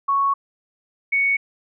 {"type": "tone pair in turn", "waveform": "sine", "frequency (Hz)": [1108.7, 2224], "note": ["C#6", "C#7"], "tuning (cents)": [0, 5], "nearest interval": "octave", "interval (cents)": 1205, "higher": "second", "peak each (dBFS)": -16, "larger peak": "neither", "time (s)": [[0.08, 0.34], [1.12, 1.37]], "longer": "first", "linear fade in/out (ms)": 10, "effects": []}